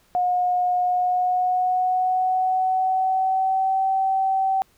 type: tone with pitch glide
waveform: sine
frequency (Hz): 721 to 768.3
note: F#5 to G5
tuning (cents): -45 to -35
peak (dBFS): -18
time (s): 0.15-4.62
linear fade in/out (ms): 0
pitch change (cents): +110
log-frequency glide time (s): 0.8-3.85
effects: pink hiss -60 dBFS RMS until 4.77 s